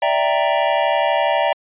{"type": "chord", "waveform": "square", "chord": "E half-diminished seventh", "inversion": "third", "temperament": "equal", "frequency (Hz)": [587.3, 659.3, 784, 932.3], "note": ["D5", "E5", "G5", "Bb5"], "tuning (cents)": [0, 0, 0, 0], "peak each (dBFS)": [-21, -21, -22, -22], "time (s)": [0.02, 1.53], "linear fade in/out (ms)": 5, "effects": ["resampled to 8000 Hz"]}